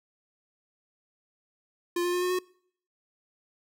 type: tone with pitch steps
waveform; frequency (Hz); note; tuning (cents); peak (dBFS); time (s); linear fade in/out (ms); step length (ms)
square; 349.2 / 353.3 / 357.4 / 361.5 / 365.7; F4 / F4 / F4 / F#4 / F#4; 0 / +20 / +40 / -40 / -20; -26; 1.96-2.39; 5; 86
effects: noise-tail reverb RT60 0.6 s tail -24 dB re dry